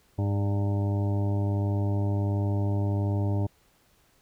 harmonic tone with a mistuned harmonic, 101.4 Hz, G#2, 41 cents flat, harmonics 1 / 2 / 3 / 4 / 6 / 7 / 8 / 9, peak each -24 / -35 / -34 / -39 / -39 / -45 / -46 / -45 dBFS, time 0.18-3.47 s, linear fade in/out 10 ms, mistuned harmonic 6, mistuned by -54 cents, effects pink hiss -64 dBFS RMS until 4.21 s

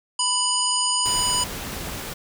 harmonic tone, 987.8 Hz, B5, in tune, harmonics 1 / 3 / 5 / 7 / 9, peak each -26 / -26 / -26 / -26 / -26 dBFS, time 0.19-1.44 s, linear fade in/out 5 ms
pink noise, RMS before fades -32 dBFS, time 1.05-2.14 s, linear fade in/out 10 ms
effects none

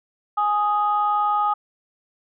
sine tone pair together, 831.6 / 1247 Hz, G#5 / D#6, +2 / +3 cents, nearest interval perfect fifth, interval 701 cents, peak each -20 dBFS, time 0.37-1.54 s, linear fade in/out 10 ms, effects tanh soft clip ceiling -10 dBFS

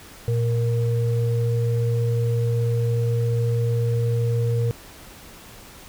sine tone pair together, 117 / 468.3 Hz, A#2 / A#4, +7 / +8 cents, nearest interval 2 octaves, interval 2401 cents, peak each -19 / -27 dBFS, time 0.28-4.71 s, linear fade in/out 0 ms, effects pink hiss -44 dBFS RMS until 5.88 s

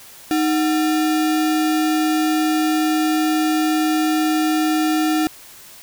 sine tone with sample-and-hold, 311.1 Hz, D#4, in tune, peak -15 dBFS, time 0.31-5.27 s, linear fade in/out 0 ms, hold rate 1050 Hz, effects white hiss -42 dBFS RMS until 5.82 s

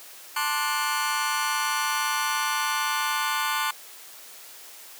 sawtooth chord, D dominant seventh, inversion second, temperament just, 881 / 1057.2 / 1174.7 / 1468.3 Hz, A5 / C6 / D6 / F#6, +2 / +18 / 0 / -14 cents, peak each -26 dBFS, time 0.36-3.71 s, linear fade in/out 5 ms, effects white hiss -45 dBFS RMS until 4.99 s + high-pass 400 Hz 12 dB/octave

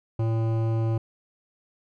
triangle tone with hard clipping, 112.8 Hz, A2, 44 cents sharp, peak -24 dBFS, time 0.19-0.98 s, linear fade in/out 5 ms, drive 18 dB, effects none

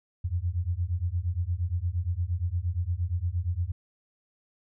sine beating tone pair, 83.7 / 92.3 Hz, E2 / F#2, +27 / -4 cents, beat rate 8.6 Hz, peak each -29 dBFS, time 0.24-3.72 s, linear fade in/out 10 ms, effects none

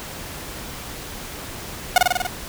sawtooth tone with echo, 725 Hz, F#5, 35 cents flat, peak -6 dBFS, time 1.96-1.98 s, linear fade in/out 2 ms, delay 48 ms, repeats 6, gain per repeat -2 dB, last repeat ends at 2.268 s, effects pink hiss -34 dBFS RMS until 2.48 s

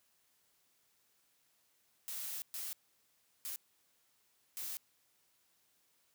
blue noise bursts at uneven times, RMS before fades -42 dBFS, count 4, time 2.08-2.42 / 2.54-2.73 / 3.45-3.56 / 4.57-4.77 s, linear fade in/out 0 ms, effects white hiss -74 dBFS RMS until 6.14 s + high-pass 60 Hz 12 dB/octave

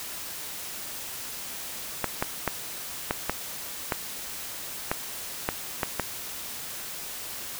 clicks, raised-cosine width 0.5 ms, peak -9 dBFS, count 10, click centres 2.043 / 2.225 / 2.477 / 3.109 / 3.296 / 3.922 / 4.915 / 5.489 / 5.832 / 5.997 s, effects white hiss -37 dBFS RMS until 7.59 s

